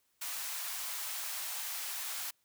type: high-pass noise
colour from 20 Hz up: white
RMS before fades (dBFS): -39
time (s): 0.21-2.31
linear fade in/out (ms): 10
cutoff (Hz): 700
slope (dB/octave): 24
effects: white hiss -75 dBFS RMS until 2.44 s